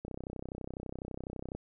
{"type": "click train", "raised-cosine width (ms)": 2, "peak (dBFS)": -26, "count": 49, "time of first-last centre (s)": [0.05, 1.55], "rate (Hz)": 32, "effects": []}